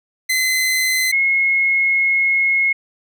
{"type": "tone pair in turn", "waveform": ["sawtooth", "sine"], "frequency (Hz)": [2045, 2167], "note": ["C7", "C#7"], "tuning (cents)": [-40, -40], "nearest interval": "minor second", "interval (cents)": 100, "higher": "second", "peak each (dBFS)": [-12, -13], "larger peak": "first", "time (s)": [[0.29, 1.12], [1.12, 2.73]], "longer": "second", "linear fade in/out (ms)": 10, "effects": []}